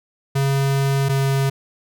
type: tone pair in turn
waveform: square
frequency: 137.4 / 136.45 Hz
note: C#3 / C#3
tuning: -15 / -27 cents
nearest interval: unison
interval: 12 cents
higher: first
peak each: -17 dBFS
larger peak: neither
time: 0.35-1.09 / 1.09-1.5 s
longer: first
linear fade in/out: 10 ms
effects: none